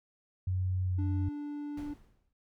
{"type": "tone with pitch glide", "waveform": "sine", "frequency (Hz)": [92.5, 91.38], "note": ["F#2", "F#2"], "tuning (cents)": [0, -21], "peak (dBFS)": -28, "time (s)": [0.47, 1.29], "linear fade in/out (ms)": 5, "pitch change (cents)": -21, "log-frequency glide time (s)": [0.85, 0.92]}
{"type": "tone", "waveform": "triangle", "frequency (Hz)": 292.5, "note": "D4", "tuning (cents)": -7, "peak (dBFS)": -34, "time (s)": [0.98, 1.94], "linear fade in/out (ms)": 10}
{"type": "noise with exponential decay", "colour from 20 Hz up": "brown", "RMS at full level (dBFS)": -40, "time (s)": [1.77, 2.33], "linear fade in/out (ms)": 5, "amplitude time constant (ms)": 120}
{"effects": []}